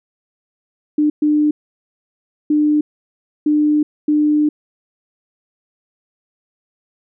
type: tone bursts at uneven times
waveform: sine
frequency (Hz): 299.8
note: D4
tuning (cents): +36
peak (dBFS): -11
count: 5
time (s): 0.98-1.1 / 1.22-1.51 / 2.5-2.81 / 3.46-3.83 / 4.08-4.49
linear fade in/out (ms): 5
effects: none